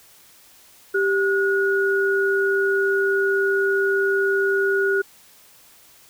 sine tone pair together, 392.4 / 1451 Hz, G4 / F#6, +2 / -34 cents, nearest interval octave + major seventh, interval 2264 cents, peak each -19 / -21 dBFS, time 0.94-5.02 s, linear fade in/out 10 ms, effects white hiss -51 dBFS RMS until 6.09 s

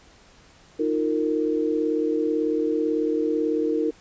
sine chord, Eb suspended second, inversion none, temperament equal with one note detuned, 311.1 / 349.2 / 459.7 Hz, Eb4 / F4 / Bb4, 0 / 0 / -24 cents, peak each -24 / -28 / -24 dBFS, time 0.79-3.91 s, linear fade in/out 10 ms, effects pink hiss -53 dBFS RMS until 4 s + resampled to 16000 Hz

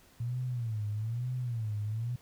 sine tone with vibrato, 115.1 Hz, A#2, 22 cents flat, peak -31 dBFS, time 0.2-2.16 s, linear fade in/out 5 ms, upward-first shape sine, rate 1.1 Hz, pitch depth 170 cents each way, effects pink hiss -61 dBFS RMS until 2.21 s

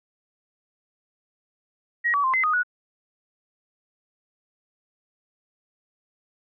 sine tone with pitch steps, 1898 / 1141 / 1047 / 2057 / 1241 / 1465 Hz, A#6 / C#6 / C6 / C7 / D#6 / F#6, +31 / +50 / +1 / -30 / -5 / -18 cents, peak -19 dBFS, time 2.04-2.634 s, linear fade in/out 20 ms, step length 99 ms, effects none

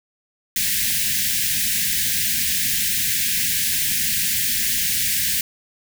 white band-stop noise, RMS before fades -21 dBFS, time 0.56-5.41 s, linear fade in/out 2 ms, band 250 to 1600 Hz, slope 96 dB/octave, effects none

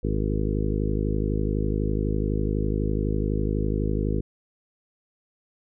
harmonic tone with a mistuned harmonic, 52 Hz, G#1, 3 cents sharp, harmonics 1 / 2 / 3 / 4 / 5 / 6 / 7 / 8 / 9, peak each -26 / -29 / -31 / -32 / -33 / -34 / -34 / -35 / -36 dBFS, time 0.03-4.21 s, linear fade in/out 10 ms, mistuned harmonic 9, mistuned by +19 cents, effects none

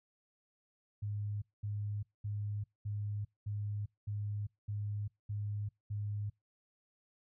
sine tone bursts, 103.5 Hz, G#2, 5 cents flat, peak -35 dBFS, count 9, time 1.02-6.3 s, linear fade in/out 10 ms, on 400 ms, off 210 ms, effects noise-tail reverb RT60 0.2 s tail -26 dB re dry

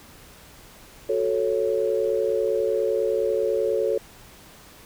sine chord, F# minor, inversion none, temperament equal, 370 / 440 / 554.4 Hz, F#4 / A4 / C#5, 0 / 0 / 0 cents, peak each -27 / -23 / -25 dBFS, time 1.09-3.98 s, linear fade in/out 5 ms, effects pink hiss -48 dBFS RMS until 4.85 s

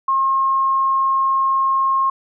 sine tone, 1074 Hz, C6, 45 cents sharp, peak -14 dBFS, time 0.08-2.1 s, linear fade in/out 5 ms, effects none

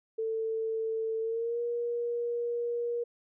sine tone with pitch glide, 445.7 to 474.9 Hz, A4 to A#4, +22 to +32 cents, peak -29 dBFS, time 0.18-3.04 s, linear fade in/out 10 ms, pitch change +110 cents, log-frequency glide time 1.21-1.6 s, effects none

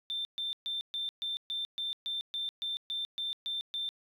triangle tone bursts, 3570 Hz, A7, 24 cents sharp, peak -29 dBFS, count 14, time 0.1-3.89 s, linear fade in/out 0 ms, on 150 ms, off 130 ms, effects tanh soft clip ceiling -30 dBFS

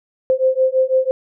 sine beating tone pair, 518 / 524 Hz, C5 / C5, -17 / +2 cents, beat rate 6 Hz, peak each -16 dBFS, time 0.3-1.11 s, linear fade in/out 0 ms, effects none

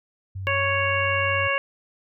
sine tone, 95.6 Hz, G2, 43 cents flat, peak -29 dBFS, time 0.35-1.48 s, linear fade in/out 10 ms
harmonic tone, 554.4 Hz, C#5, in tune, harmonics 1 / 2 / 3 / 4 / 5, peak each -27 / -27 / -27 / -27 / -27 dBFS, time 0.47-1.58 s, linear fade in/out 0 ms
effects none

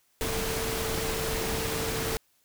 sine tone in noise, 447.4 Hz, A4, 29 cents sharp, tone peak -34 dBFS, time 0.21-2.17 s, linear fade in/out 0 ms, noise pink, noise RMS -31 dBFS, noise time 0.21-2.17 s, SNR -6 dB, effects white hiss -68 dBFS RMS until 2.44 s

